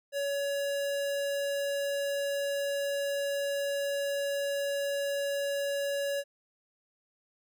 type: tone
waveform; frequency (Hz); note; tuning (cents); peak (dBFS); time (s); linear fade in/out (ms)
square; 563; C#5; +27; -30; 0.12-6.24; 50
effects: none